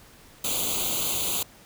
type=noise with comb filter; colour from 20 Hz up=white; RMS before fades=-27 dBFS; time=0.44-1.43 s; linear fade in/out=5 ms; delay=0.28 ms; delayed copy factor=+1; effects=pink hiss -52 dBFS RMS until 1.65 s